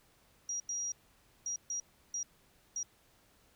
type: tone bursts at uneven times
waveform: sine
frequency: 5730 Hz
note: F8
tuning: 44 cents sharp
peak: -34 dBFS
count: 6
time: 0.49-0.6 / 0.69-0.92 / 1.46-1.56 / 1.7-1.8 / 2.14-2.23 / 2.76-2.83 s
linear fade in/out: 2 ms
effects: pink hiss -67 dBFS RMS until 3.55 s